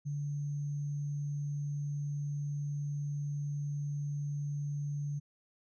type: tone with sample-and-hold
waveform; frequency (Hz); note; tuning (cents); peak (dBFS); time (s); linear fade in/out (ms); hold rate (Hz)
sine; 144.9; D3; -23; -33; 0.05-5.2; 20; 6300
effects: resampled to 24000 Hz